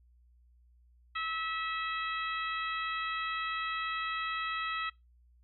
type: harmonic tone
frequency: 649 Hz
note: E5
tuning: 27 cents flat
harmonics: 2 / 3 / 4 / 5 / 6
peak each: -35 / -39 / -41 / -43 / -45 dBFS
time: 1.15-4.9 s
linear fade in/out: 10 ms
effects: noise-tail reverb RT60 0.2 s tail -23 dB re dry + added 60 Hz sine -60 dBFS peak until 5.43 s